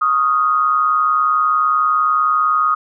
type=tone with amplitude modulation; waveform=sine; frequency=1244.5 Hz; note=D#6; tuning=in tune; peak=-9 dBFS; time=0.01-2.75 s; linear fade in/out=10 ms; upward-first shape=sine; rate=140 Hz; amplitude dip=70%; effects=none